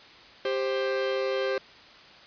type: tone pair together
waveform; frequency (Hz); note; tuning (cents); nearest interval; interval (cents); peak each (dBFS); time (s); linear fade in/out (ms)
45% pulse; 394.1 / 526; G4 / C5; +9 / +9; perfect fourth; 500; -29 / -28; 0.45-1.58; 2
effects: white hiss -50 dBFS RMS until 2.26 s + resampled to 11025 Hz